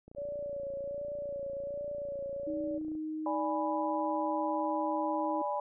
click train, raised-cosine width 2 ms, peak -38 dBFS, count 84, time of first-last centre 0.08-2.952 s, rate 28.9 Hz
sine tone with vibrato, 567 Hz, C#5, 39 cents sharp, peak -35 dBFS, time 0.16-2.79 s, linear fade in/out 20 ms, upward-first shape sine, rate 1.3 Hz, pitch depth 35 cents each way
sine tone with pitch glide, 311.1 to 313.1 Hz, D#4 to D#4, 0 to +11 cents, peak -34 dBFS, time 2.47-5.42 s, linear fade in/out 5 ms, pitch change +11 cents, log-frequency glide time 2.97-3.78 s
sine chord, G# diminished, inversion second, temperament equal, 587.3 / 830.6 / 987.8 Hz, D5 / G#5 / B5, 0 / 0 / 0 cents, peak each -35 dBFS, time 3.26-5.6 s, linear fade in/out 2 ms
effects none

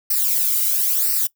violet noise with flanger, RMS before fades -19 dBFS, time 0.1-1.27 s, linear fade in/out 5 ms, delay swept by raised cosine 0.29 to 1.18 ms, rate 0.99 Hz, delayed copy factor -0.95, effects noise-tail reverb RT60 0.1 s tail -21 dB re dry

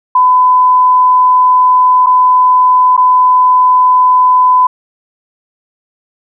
sine tone with dropouts, 1006 Hz, B5, 32 cents sharp, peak -4 dBFS, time 0.15-4.67 s, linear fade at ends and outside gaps 5 ms, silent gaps 2.062-2.067 / 2.967-2.976 s, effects none

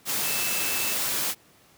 sine tone in noise, 2637 Hz, E7, in tune, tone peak -33 dBFS, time 0.22-0.97 s, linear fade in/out 50 ms, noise white, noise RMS -27 dBFS, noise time 0.05-1.35 s, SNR -9 dB, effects pink hiss -57 dBFS RMS until 1.77 s + high-pass 100 Hz 12 dB/octave

